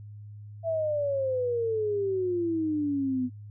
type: exponential sweep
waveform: sine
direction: down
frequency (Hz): 669 to 246.9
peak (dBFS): -25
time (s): 0.63-3.3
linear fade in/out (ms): 50
effects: added 104 Hz sine -41 dBFS peak until 3.5 s